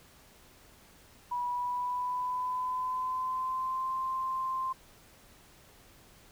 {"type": "tone with pitch glide", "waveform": "sine", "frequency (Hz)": [976, 1046.1], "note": ["B5", "C6"], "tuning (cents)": [-21, -1], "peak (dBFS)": -30, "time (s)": [1.31, 4.73], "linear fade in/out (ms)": 10, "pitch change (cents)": 120, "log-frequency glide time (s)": [1.44, 3.94], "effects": ["pink hiss -58 dBFS RMS until 6.31 s"]}